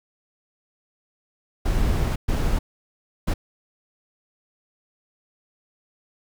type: noise bursts at uneven times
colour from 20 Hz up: brown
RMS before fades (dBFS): -21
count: 3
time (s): 1.65-2.16 / 2.28-2.59 / 3.27-3.34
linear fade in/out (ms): 10
effects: none